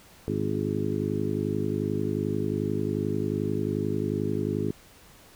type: harmonic tone with a mistuned harmonic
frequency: 51.3 Hz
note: G#1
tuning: 21 cents flat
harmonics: 2 / 3 / 4 / 5 / 6 / 7 / 8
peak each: -33 / -33 / -33 / -33 / -33 / -33 / -33 dBFS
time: 0.28-4.71 s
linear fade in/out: 0 ms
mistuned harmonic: 8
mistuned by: +36 cents
effects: pink hiss -53 dBFS RMS until 5.35 s